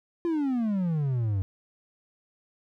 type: exponential sweep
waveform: triangle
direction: down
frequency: 349.2 to 92.5 Hz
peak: -22 dBFS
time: 0.25-1.42 s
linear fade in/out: 0 ms
effects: none